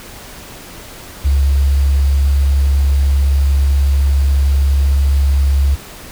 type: tone with quantisation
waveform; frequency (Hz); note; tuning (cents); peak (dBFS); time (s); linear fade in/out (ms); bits
sine; 69.3; C#2; 0; -9; 1.24-5.76; 20; 6
effects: pink hiss -34 dBFS RMS until 6.11 s